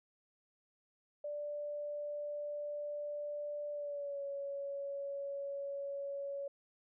sine tone with pitch glide, 587.3 to 560.1 Hz, D5 to C#5, 0 to +18 cents, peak -38 dBFS, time 1.24-6.48 s, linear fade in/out 5 ms, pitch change -82 cents, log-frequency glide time 3.72-4.22 s, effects none

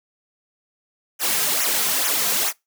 white noise with flanger, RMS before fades -21 dBFS, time 1.19-2.53 s, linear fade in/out 50 ms, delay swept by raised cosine 0.22 to 3.52 ms, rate 2.3 Hz, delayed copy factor -0.95, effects noise-tail reverb RT60 0.2 s tail -24 dB re dry + high-pass 200 Hz 12 dB/octave

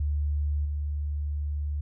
sine tone with level steps, 73.42 Hz, D2, in tune, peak -24 / -27 dBFS, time 0-1.81 s, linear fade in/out 5 ms, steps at 0.65 s, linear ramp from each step 5 ms, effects none

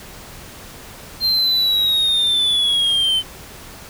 triangle linear sweep, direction down, 4186 to 3055 Hz, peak -13 dBFS, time 1.2-3.23 s, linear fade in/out 50 ms, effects pink hiss -38 dBFS RMS until 3.89 s

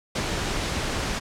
pink noise with ADSR envelope, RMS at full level -25 dBFS, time 0.15-1.2 s, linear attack 8 ms, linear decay 49 ms, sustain -2 dB, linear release 22 ms, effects low-pass 7000 Hz 12 dB/octave

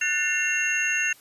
sine tone cluster, 1486 / 1781 / 2134 / 2739 / 6450 Hz, F#6 / A6 / C7 / F7 / G8, +7 / +21 / +34 / -34 / +48 cents, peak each -30 / -27 / -33 / -25 / -31 dBFS, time 0.01-1.13 s, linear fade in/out 5 ms, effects white hiss -53 dBFS RMS until 1.2 s + resampled to 32000 Hz

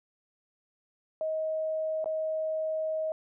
sine tone with dropouts, 631 Hz, D#5, 24 cents sharp, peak -28 dBFS, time 1.21-3.12 s, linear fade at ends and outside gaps 1 ms, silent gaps 2.043-2.058 s, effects none

